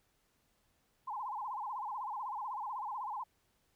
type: tone with vibrato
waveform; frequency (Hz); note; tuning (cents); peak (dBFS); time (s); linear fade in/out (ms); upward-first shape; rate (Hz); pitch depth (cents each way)
sine; 932.3; A#5; 0; -37; 1.07-3.24; 10; sine; 16; 230
effects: pink hiss -75 dBFS RMS until 3.75 s